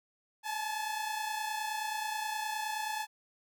sawtooth tone pair together, 850.5 / 880 Hz, G#5 / A5, +41 / 0 cents, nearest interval minor second, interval 59 cents, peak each -32 / -34 dBFS, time 0.43-3.07 s, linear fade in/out 50 ms, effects none

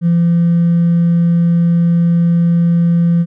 triangle tone with hard clipping, 170.3 Hz, F3, 43 cents flat, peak -8 dBFS, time 0.01-3.26 s, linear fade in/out 50 ms, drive 2 dB, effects none

